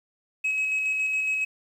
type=tone with tremolo; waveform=sine; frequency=2558 Hz; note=D#7; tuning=47 cents sharp; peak=-20 dBFS; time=0.44-1.45 s; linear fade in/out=10 ms; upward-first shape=square; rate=7.2 Hz; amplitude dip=30%; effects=tanh soft clip ceiling -21 dBFS + 9-bit